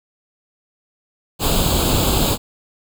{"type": "noise with comb filter", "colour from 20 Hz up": "pink", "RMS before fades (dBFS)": -17, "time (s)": [1.39, 2.38], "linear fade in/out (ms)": 50, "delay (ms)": 0.26, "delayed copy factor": 0.8, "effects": []}